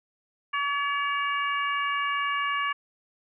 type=harmonic tone with a mistuned harmonic; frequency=569 Hz; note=C#5; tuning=45 cents sharp; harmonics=2 / 3 / 4 / 5; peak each=-27 / -31 / -33 / -35 dBFS; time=0.53-2.73 s; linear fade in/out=10 ms; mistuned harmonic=5; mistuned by=-15 cents; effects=none